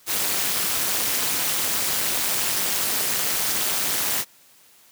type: noise with amplitude modulation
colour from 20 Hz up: white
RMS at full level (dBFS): -20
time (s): 0.06-4.25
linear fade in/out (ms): 50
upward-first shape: sine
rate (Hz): 212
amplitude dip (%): 80
effects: white hiss -54 dBFS RMS until 4.91 s + high-pass 100 Hz 12 dB/octave